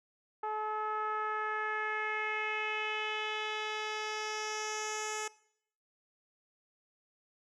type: tone with low-pass filter sweep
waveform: 10% pulse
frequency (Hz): 429.4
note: A4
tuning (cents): -42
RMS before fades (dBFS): -36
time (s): 0.43-5.28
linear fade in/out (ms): 5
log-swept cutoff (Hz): 1000 to 7800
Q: 2.8
effects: noise-tail reverb RT60 0.7 s tail -21 dB re dry